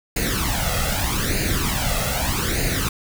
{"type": "noise with flanger", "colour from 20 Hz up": "pink", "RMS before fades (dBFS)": -22, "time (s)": [0.16, 2.89], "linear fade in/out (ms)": 5, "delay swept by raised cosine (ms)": [0.44, 1.54], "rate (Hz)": 0.81, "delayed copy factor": 0.75, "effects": []}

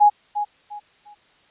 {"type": "tone with echo", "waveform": "sine", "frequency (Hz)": 830.6, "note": "G#5", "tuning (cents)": 0, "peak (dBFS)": -9, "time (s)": [0, 0.1], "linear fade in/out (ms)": 20, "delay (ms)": 350, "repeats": 3, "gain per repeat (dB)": -11, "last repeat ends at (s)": 1.15, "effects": ["white hiss -57 dBFS RMS until 1.5 s", "resampled to 8000 Hz"]}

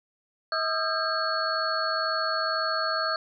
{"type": "tone cluster", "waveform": "sine", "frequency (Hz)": [642, 1232, 1334, 1600, 4384], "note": ["E5", "D#6", "E6", "G6", "C#8"], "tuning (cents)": [-46, -17, 20, 35, -20], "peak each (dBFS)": -31, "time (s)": [0.52, 3.16], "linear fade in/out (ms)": 2, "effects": []}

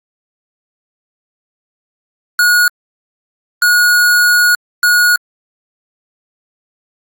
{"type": "tone bursts at uneven times", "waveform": "square", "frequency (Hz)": 1449, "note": "F#6", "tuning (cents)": -37, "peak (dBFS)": -8, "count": 3, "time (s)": [[2.39, 2.68], [3.62, 4.55], [4.83, 5.16]], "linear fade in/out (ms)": 2, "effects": ["Opus 48 kbps"]}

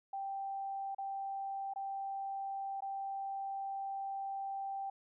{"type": "tone with dropouts", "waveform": "sine", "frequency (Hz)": 784, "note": "G5", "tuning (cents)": 0, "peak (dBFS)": -37, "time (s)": [0.13, 4.9], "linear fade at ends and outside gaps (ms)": 5, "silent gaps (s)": [[0.948, 0.983], [1.737, 1.759], [2.806, 2.821]], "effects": []}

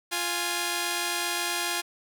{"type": "tone pair together", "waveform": "5% pulse", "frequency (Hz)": [349.2, 830.6], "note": ["F4", "G#5"], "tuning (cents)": [0, 0], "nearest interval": "octave + minor third", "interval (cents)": 1500, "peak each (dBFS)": -18, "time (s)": [0.11, 1.82], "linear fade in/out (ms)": 20, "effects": []}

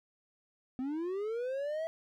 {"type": "linear sweep", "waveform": "triangle", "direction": "up", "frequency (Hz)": [249.3, 659.3], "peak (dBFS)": -31, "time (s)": [0.79, 1.87], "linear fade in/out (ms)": 0, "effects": []}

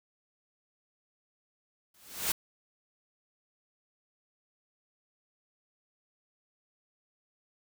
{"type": "noise with exponential growth", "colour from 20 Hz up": "white", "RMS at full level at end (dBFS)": -26, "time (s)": [1.94, 2.32], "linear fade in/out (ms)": 5, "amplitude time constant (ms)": 82, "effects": []}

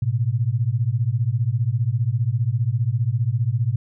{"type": "beating tone pair", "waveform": "sine", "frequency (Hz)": [110, 125], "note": ["A2", "B2"], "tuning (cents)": [0, 21], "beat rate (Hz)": 15, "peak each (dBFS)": -21, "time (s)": [0.02, 3.76], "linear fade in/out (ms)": 5, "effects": []}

